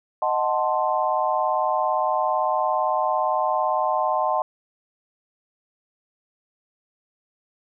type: chord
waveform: sine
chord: D# diminished seventh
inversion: none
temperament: equal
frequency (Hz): 622.3 / 740 / 880 / 1046.5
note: D#5 / F#5 / A5 / C6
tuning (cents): 0 / 0 / 0 / 0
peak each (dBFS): -25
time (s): 0.22-4.42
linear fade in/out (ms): 2
effects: none